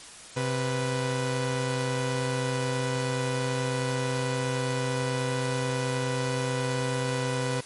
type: tone pair together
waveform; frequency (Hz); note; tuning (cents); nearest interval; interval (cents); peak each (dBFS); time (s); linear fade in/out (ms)
sawtooth; 130.81 / 493.9; C3 / B4; 0 / 0; octave + major seventh; 2300; -24 / -26; 0.36-7.61; 10
effects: white hiss -45 dBFS RMS until 7.65 s + MP3 48 kbps

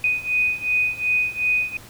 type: beating tone pair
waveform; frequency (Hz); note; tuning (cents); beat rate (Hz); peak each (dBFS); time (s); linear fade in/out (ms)
sine; 2489 / 2491.7; D#7 / D#7; 0 / +2; 2.7; -23 / -21; 0.04-1.77; 2
effects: added 110 Hz sine -50 dBFS peak until 1.89 s + pink hiss -44 dBFS RMS until 1.89 s

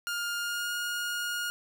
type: tone with pitch glide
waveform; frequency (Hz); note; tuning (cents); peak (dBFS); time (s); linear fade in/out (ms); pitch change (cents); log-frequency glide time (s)
sawtooth; 1411 to 1429.9; F6 to F6; +17 to +40; -27; 0.07-1.5; 0; +23; 0.39-0.73
effects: none

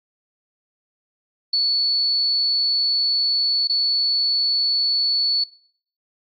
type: tone with dropouts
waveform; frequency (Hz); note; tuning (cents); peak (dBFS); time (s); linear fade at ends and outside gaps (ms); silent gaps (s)
sine; 4435; C#8; 0; -16; 1.53-5.44; 5; 3.674-3.695
effects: noise-tail reverb RT60 0.6 s tail -23 dB re dry + AAC 64 kbps

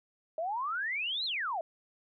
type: exponential two-way sweep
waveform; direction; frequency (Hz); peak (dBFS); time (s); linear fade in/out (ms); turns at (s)
sine; up then down; 618 to 4254 to 618; -31; 0.38-1.61; 2; 1.25
effects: none

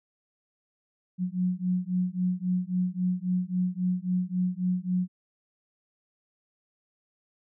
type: beating tone pair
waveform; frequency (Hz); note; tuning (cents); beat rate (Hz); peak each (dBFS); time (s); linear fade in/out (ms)
sine; 179.9 / 183.6; F#3 / F#3; -48 / -13; 3.7; -28; 1.18-5.08; 50
effects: none

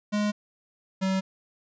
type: tone pair in turn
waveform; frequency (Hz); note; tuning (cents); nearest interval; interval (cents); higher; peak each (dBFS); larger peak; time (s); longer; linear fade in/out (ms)
square; 208.5 / 190.41; G#3 / F#3; +7 / +50; major second; 157; first; -24 / -24; neither; 0.12-0.32 / 1.01-1.21; neither; 20
effects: resampled to 16000 Hz

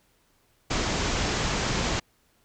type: low-pass noise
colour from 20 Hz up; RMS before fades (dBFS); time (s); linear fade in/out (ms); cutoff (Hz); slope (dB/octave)
pink; -27; 0.7-2; 10; 7500; 96
effects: pink hiss -66 dBFS RMS until 2.44 s

